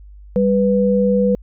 sine tone pair together, 197.7 / 493.3 Hz, G3 / B4, +15 / -2 cents, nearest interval octave + major third, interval 1583 cents, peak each -15 dBFS, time 0.36-1.35 s, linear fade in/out 0 ms, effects added 50 Hz sine -37 dBFS peak until 1.42 s

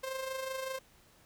sawtooth tone with amplitude modulation, 527 Hz, C5, 12 cents sharp, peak -30 dBFS, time 0.03-0.79 s, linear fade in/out 10 ms, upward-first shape sine, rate 25.3 Hz, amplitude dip 50%, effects pink hiss -63 dBFS RMS until 1.25 s

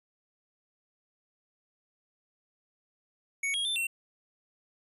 square tone with pitch steps, 2227 / 3281 / 3548 / 2715 Hz, C#7 / G#7 / A7 / F7, +7 / -22 / +14 / -50 cents, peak -29 dBFS, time 3.43-3.87 s, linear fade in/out 5 ms, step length 110 ms, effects resampled to 32000 Hz

